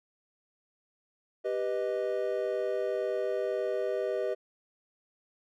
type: chord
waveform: triangle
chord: G augmented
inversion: none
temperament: equal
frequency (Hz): 392 / 493.9 / 622.3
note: G4 / B4 / D#5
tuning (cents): 0 / 0 / 0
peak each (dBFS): -31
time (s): 1.44-4.35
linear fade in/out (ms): 20
effects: none